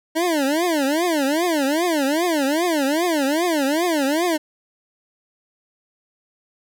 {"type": "tone with vibrato", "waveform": "25% pulse", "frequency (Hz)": 309.8, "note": "D#4", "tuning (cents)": -7, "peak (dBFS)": -14, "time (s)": [0.15, 4.38], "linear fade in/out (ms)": 20, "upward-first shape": "triangle", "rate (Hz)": 2.5, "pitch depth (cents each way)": 290, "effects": []}